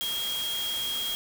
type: tone in noise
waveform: sine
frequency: 3260 Hz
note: G#7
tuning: 33 cents flat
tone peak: -29 dBFS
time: 0.01-1.15 s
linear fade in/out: 0 ms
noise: white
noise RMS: -36 dBFS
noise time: 0.01-1.15 s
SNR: +4 dB
effects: none

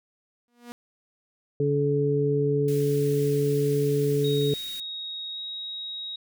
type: tone with exponential growth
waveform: sawtooth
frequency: 240 Hz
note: B3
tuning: 49 cents flat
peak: -31 dBFS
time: 0.48-0.72 s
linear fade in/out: 0 ms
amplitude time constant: 52 ms
type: harmonic tone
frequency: 143.5 Hz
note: D3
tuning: 40 cents flat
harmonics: 1 / 2 / 3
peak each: -25 / -30 / -23 dBFS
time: 1.6-4.54 s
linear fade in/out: 2 ms
type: band-stop noise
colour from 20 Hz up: white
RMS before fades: -43 dBFS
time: 2.68-4.8 s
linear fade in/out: 2 ms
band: 380 to 1600 Hz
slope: 24 dB/octave
type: tone with pitch glide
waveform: sine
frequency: 3768 to 3794 Hz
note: A#7 to A#7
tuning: +18 to +30 cents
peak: -32 dBFS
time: 4.24-6.16 s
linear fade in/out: 5 ms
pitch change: +12 cents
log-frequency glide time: 5.32-5.38 s
effects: none

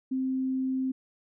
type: tone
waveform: sine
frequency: 261.6 Hz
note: C4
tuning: in tune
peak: -26 dBFS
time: 0.11-0.92 s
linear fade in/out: 10 ms
effects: none

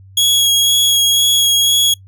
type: tone with vibrato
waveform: sawtooth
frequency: 3322 Hz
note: G#7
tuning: in tune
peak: -7 dBFS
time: 0.17-1.94 s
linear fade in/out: 5 ms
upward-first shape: sine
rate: 2 Hz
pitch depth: 13 cents each way
effects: noise-tail reverb RT60 0.1 s tail -23 dB re dry + added 96 Hz sine -38 dBFS peak until 2.07 s

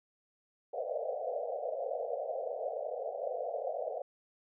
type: band-pass noise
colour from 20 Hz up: pink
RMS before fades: -37 dBFS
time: 0.73-4.02 s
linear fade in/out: 5 ms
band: 470 to 730 Hz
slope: 96 dB/octave
effects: none

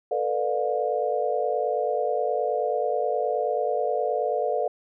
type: chord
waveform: sine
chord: B half-diminished seventh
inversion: third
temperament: just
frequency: 444.5 / 493.9 / 592.7 / 711.2 Hz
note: A4 / B4 / D5 / F5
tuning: +18 / 0 / +16 / +31 cents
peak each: -28 dBFS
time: 0.11-4.68 s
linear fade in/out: 5 ms
effects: none

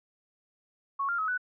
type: tone with pitch steps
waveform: sine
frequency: 1106 / 1394 / 1279 / 1488 Hz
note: C#6 / F6 / D#6 / F#6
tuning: -4 / -4 / +47 / +9 cents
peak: -27 dBFS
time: 0.99-1.378 s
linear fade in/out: 10 ms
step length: 97 ms
effects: none

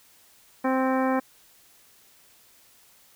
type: harmonic tone with a mistuned harmonic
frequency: 261.6 Hz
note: C4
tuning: in tune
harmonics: 1 / 2 / 3 / 4 / 5 / 6 / 7 / 9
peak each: -24 / -27 / -29 / -31 / -36 / -37 / -37 / -42 dBFS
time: 0.64-1.2 s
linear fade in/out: 10 ms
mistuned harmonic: 9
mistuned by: -32 cents
effects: white hiss -57 dBFS RMS until 3.15 s

